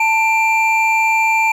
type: tone pair together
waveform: triangle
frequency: 887.3 / 2367 Hz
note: A5 / D7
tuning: +14 / +13 cents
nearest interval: octave + perfect fourth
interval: 1699 cents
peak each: -13 dBFS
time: 0-1.52 s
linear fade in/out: 5 ms
effects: none